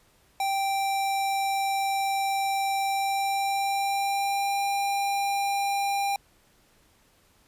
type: tone with pitch glide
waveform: square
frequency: 784 to 797.7 Hz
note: G5 to G5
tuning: 0 to +30 cents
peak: -25 dBFS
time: 0.4-6.16 s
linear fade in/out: 2 ms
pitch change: +30 cents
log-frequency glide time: 2.84-4.63 s
effects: pink hiss -62 dBFS RMS until 7.47 s + resampled to 32000 Hz